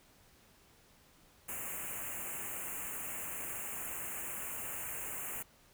white band-stop noise, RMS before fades -41 dBFS, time 1.48-5.43 s, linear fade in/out 10 ms, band 2900 to 6700 Hz, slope 96 dB/octave, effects pink hiss -64 dBFS RMS until 5.73 s

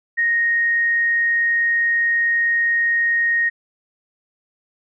sine tone, 1864.7 Hz, A#6, in tune, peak -15 dBFS, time 0.17-3.5 s, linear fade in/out 20 ms, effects none

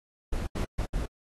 brown noise bursts at uneven times, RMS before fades -29 dBFS, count 4, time 0.32-0.47 / 0.55-0.65 / 0.78-0.86 / 0.93-1.06 s, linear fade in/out 10 ms, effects AAC 32 kbps

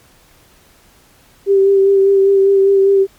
sine tone with vibrato, 392 Hz, G4, in tune, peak -7 dBFS, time 1.46-3.07 s, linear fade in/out 50 ms, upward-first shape sine, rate 5 Hz, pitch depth 21 cents each way, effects pink hiss -49 dBFS RMS until 3.18 s + MP3 96 kbps

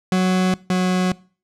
40% pulse tone pair in turn, 185 / 183.51 Hz, F#3 / F#3, 0 / -14 cents, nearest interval unison, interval 14 cents, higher first, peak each -14 / -15 dBFS, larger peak first, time 0.12-0.54 / 0.7-1.12 s, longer neither, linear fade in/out 2 ms, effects noise-tail reverb RT60 0.4 s tail -22 dB re dry + low-pass 8000 Hz 12 dB/octave

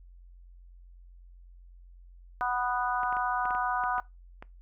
harmonic tone, 246.9 Hz, B3, in tune, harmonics 3 / 4 / 5 / 6, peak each -31 / -32 / -33 / -34 dBFS, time 2.41-4 s, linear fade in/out 0 ms
clicks, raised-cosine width 0.5 ms, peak -27 dBFS, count 9, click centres 3.033 / 3.126 / 3.168 / 3.455 / 3.507 / 3.55 / 3.838 / 3.982 / 4.425 s
effects noise-tail reverb RT60 0.2 s tail -21 dB re dry + added 44 Hz sine -49 dBFS peak until 4.61 s

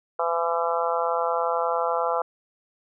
harmonic tone, 168.4 Hz, E3, 37 cents sharp, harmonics 3 / 4 / 5 / 6 / 7 / 8, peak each -27 / -28 / -29 / -30 / -30 / -31 dBFS, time 0.19-2.22 s, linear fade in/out 5 ms, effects none

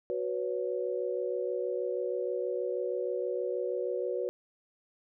sine chord, F# suspended fourth, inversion none, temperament equal with one note detuned, 370 / 493.9 / 560.2 Hz, F#4 / B4 / C#5, 0 / 0 / +18 cents, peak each -34 / -33 / -36 dBFS, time 0.1-4.29 s, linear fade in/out 0 ms, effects none

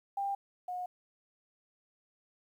sine tone pair in turn, 795 / 723.4 Hz, G5 / F#5, +24 / -39 cents, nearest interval major second, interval 163 cents, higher first, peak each -31 / -35 dBFS, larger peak first, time 0.17-0.35 / 0.68-0.86 s, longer neither, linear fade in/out 5 ms, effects 11-bit

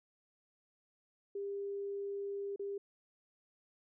sine tone with dropouts, 400 Hz, G4, 35 cents sharp, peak -37 dBFS, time 1.35-2.78 s, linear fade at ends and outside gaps 5 ms, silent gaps 2.561-2.594 s, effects none

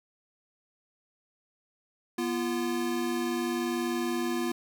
square tone pair together, 243.1 / 343.8 Hz, B3 / F4, -27 / -27 cents, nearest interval tritone, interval 600 cents, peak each -32 / -31 dBFS, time 2.18-4.52 s, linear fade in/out 5 ms, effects 11-bit

